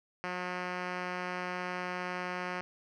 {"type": "tone with low-pass filter", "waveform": "5% pulse", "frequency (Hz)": 180.5, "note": "F#3", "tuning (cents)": -43, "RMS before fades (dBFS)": -37, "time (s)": [0.24, 2.61], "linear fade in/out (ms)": 0, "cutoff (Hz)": 3200, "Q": 0.9, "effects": []}